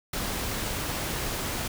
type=noise; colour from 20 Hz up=pink; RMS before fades=-31 dBFS; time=0.13-1.68 s; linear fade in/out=5 ms; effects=none